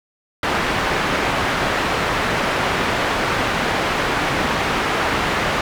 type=low-pass noise; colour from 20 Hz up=white; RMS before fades=-20 dBFS; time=0.43-5.61 s; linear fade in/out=2 ms; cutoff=1800 Hz; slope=12 dB/octave; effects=none